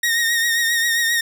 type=tone with vibrato; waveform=sawtooth; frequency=1860 Hz; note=A#6; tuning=4 cents flat; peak=-13 dBFS; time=0.03-1.21 s; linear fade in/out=5 ms; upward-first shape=triangle; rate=7.5 Hz; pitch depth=46 cents each way; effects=none